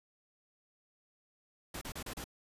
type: noise bursts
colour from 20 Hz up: pink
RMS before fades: -42 dBFS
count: 5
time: 1.74-2.242 s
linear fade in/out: 5 ms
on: 74 ms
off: 33 ms
effects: resampled to 32000 Hz